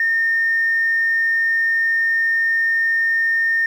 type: tone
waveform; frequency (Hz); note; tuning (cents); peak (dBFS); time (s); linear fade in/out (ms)
sine; 1823; A#6; -39; -14; 0-3.66; 2
effects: tanh soft clip ceiling -10 dBFS + 8-bit